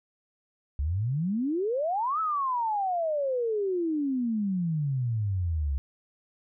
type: exponential two-way sweep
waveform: sine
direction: up then down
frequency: 66.3 to 1321 to 66.3 Hz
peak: -25 dBFS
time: 0.79-5.78 s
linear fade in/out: 0 ms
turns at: 2.2 s
effects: none